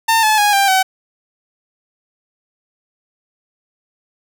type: tone with pitch steps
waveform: sawtooth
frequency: 900 / 862.3 / 826.3 / 791.7 / 758.6 Hz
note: A5 / A5 / G#5 / G5 / F#5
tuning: +39 / -35 / -9 / +17 / +43 cents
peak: -7 dBFS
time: 0.08-0.83 s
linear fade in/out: 10 ms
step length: 150 ms
effects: none